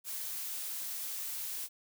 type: noise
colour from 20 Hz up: blue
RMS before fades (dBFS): -39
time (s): 0.04-1.69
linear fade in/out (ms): 50
effects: none